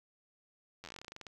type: slowing click train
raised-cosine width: 0.2 ms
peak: -29 dBFS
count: 17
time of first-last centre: 0.84-1.268 s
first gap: 10 ms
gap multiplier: 1.12
effects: 11-bit